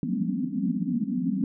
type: band-pass noise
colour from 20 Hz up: white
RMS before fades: -27 dBFS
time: 0.03-1.44 s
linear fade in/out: 2 ms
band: 170 to 270 Hz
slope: 96 dB/octave
effects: none